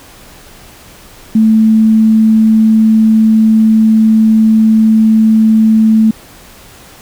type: tone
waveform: sine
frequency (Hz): 220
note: A3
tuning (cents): 0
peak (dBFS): -4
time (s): 1.35-6.11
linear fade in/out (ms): 5
effects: pink hiss -37 dBFS RMS until 7.01 s